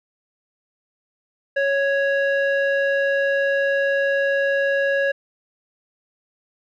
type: tone with low-pass filter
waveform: square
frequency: 554.4 Hz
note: C#5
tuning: in tune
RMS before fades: -20 dBFS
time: 1.56-5.12 s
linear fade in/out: 10 ms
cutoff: 2000 Hz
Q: 2.9
effects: none